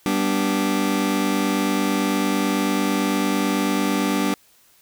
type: chord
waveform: sawtooth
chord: G major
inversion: none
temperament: just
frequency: 196 / 245 / 294 Hz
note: G3 / B3 / D4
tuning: 0 / -14 / +2 cents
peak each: -19 / -21 / -18 dBFS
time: 0.06-4.34 s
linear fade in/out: 0 ms
effects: white hiss -56 dBFS RMS until 4.81 s